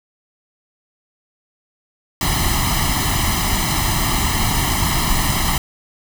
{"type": "noise with comb filter", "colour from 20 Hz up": "pink", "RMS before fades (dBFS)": -18, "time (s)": [2.21, 5.58], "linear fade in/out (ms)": 2, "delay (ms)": 0.99, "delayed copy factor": 0.85, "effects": []}